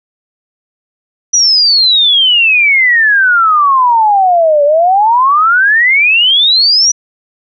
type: exponential two-way sweep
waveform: sine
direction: down then up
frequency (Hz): 5920 to 568 to 5920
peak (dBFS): -5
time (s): 1.33-6.92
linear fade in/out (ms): 10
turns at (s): 4.64
effects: none